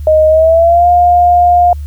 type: tone with pitch glide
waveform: sine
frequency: 622.3 to 706.6 Hz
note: D#5 to F5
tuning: 0 to +20 cents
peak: -4 dBFS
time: 0.07-1.73 s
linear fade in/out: 2 ms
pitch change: +220 cents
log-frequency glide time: 0.28-0.88 s
effects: added 73 Hz sine -19 dBFS peak until 1.86 s + white hiss -48 dBFS RMS until 1.86 s